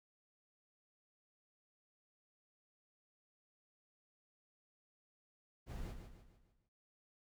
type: noise with echo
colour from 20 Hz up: brown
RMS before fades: -45 dBFS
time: 5.66-5.95 s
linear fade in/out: 50 ms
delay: 150 ms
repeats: 5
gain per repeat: -7 dB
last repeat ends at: 6.7 s
effects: none